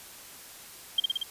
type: tone with echo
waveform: sine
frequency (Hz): 3185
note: G7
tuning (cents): +27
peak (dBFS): -19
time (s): 0.98-1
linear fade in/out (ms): 5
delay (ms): 58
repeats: 4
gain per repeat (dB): -2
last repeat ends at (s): 1.232
effects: white hiss -47 dBFS RMS until 1.3 s + resampled to 32000 Hz